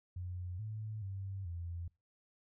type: tone with pitch steps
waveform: sine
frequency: 89.8 / 108.1 / 97 / 85.7 Hz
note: F2 / A2 / G2 / F2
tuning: +49 / -30 / -18 / -32 cents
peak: -39 dBFS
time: 0.16-1.88 s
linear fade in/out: 5 ms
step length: 430 ms
effects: noise-tail reverb RT60 0.3 s tail -26 dB re dry